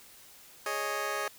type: chord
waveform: 15% pulse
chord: Ab suspended fourth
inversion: none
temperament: just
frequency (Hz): 415.3 / 553.7 / 623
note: Ab4 / Db5 / Eb5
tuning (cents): 0 / -2 / +2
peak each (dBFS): -30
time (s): 0.66-1.28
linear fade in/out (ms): 2
effects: white hiss -54 dBFS RMS until 1.38 s